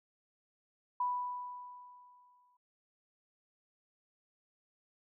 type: tone with exponential decay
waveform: sine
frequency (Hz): 987.8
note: B5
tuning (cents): 0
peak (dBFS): -29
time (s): 1-2.57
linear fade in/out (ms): 5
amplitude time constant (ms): 340
effects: none